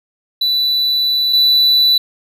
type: tone pair in turn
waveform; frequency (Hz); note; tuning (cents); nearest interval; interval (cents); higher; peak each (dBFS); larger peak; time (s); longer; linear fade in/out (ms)
triangle; 3972 / 3972; B7 / B7; +9 / +9; unison; 0; neither; -11 / -7; second; 0.41-1.33 / 1.33-1.98; first; 5
effects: none